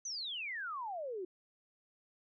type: exponential sweep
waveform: sine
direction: down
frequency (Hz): 6272 to 349.4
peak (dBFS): -38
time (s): 0.05-1.25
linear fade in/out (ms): 5
effects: none